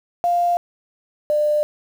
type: tone pair in turn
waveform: sine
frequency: 698.5 / 598 Hz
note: F5 / D5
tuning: 0 / +31 cents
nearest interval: minor third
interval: 269 cents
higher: first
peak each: -15 dBFS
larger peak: neither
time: 0.24-0.57 / 1.3-1.63 s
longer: neither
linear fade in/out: 0 ms
effects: 7-bit